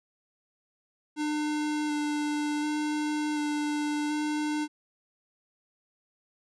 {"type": "tone with vibrato", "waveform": "square", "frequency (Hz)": 299.1, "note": "D4", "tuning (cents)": 32, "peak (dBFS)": -28, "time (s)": [1.16, 4.68], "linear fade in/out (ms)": 50, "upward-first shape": "square", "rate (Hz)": 0.68, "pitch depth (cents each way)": 11, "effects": ["resampled to 22050 Hz"]}